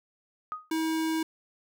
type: tone with exponential decay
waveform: sine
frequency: 1247 Hz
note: D#6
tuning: 3 cents sharp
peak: -28 dBFS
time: 0.52-0.7 s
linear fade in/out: 0 ms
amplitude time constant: 39 ms
type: tone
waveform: square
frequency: 320.5 Hz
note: E4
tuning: 49 cents flat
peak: -27 dBFS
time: 0.71-1.23 s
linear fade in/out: 5 ms
effects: none